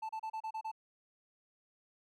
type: tone bursts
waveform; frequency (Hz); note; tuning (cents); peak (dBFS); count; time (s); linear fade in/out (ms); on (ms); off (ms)
triangle; 880; A5; 0; -35; 7; 0.02-0.716; 10; 72; 32
effects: none